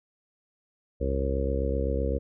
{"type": "harmonic tone", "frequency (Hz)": 67.8, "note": "C#2", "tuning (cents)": -38, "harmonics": [1, 2, 3, 4, 5, 6, 7, 8], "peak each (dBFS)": [-27, -37, -37, -36, -38, -37, -32, -34], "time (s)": [1, 2.19], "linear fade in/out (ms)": 20, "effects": []}